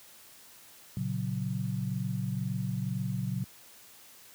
sine chord, F# major, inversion first, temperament equal, 116.54 / 138.59 / 185 Hz, A#2 / C#3 / F#3, 0 / 0 / 0 cents, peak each -34 dBFS, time 0.97-3.44 s, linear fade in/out 0 ms, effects white hiss -54 dBFS RMS until 4.34 s + high-pass 60 Hz 12 dB/octave

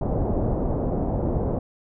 pink low-pass noise, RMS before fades -24 dBFS, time 0.01-1.59 s, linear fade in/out 5 ms, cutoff 720 Hz, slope 24 dB/octave, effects none

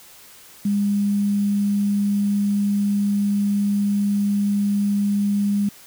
sine tone with quantisation, 202.8 Hz, G#3, 41 cents flat, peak -17 dBFS, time 0.65-5.69 s, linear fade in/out 5 ms, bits 7, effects white hiss -46 dBFS RMS until 5.86 s

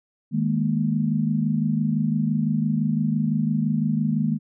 sine chord, D# suspended fourth, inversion none, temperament just, 155.56 / 207.4 / 233.3 Hz, D#3 / G#3 / A#3, 0 / -2 / +2 cents, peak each -24 dBFS, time 0.31-4.39 s, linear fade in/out 50 ms, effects none

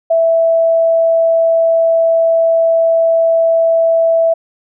sine tone, 659.3 Hz, E5, in tune, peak -8 dBFS, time 0.1-4.34 s, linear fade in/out 10 ms, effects none

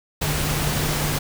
sine tone in noise, 150 Hz, D3, 37 cents sharp, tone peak -26 dBFS, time 0.21-1.19 s, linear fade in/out 10 ms, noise pink, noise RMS -24 dBFS, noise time 0.21-1.19 s, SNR -5 dB, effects none

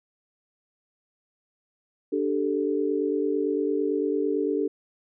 sine chord, D suspended fourth, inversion none, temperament just, 293.7 / 391.6 / 440.5 Hz, D4 / G4 / A4, 0 / -2 / +2 cents, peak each -27 dBFS, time 2.12-4.68 s, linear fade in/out 10 ms, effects none

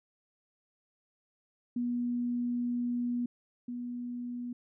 sine tone pair in turn, 242.3 / 243.3 Hz, B3 / B3, -33 / -26 cents, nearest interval unison, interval 7 cents, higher second, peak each -29 / -35 dBFS, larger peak first, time 1.76-3.26 / 3.68-4.53 s, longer first, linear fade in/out 5 ms, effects none

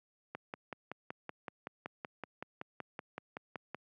click train, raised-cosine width 0.5 ms, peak -25 dBFS, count 19, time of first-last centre 0.35-3.746 s, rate 5.3 Hz, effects high-pass 150 Hz 12 dB/octave

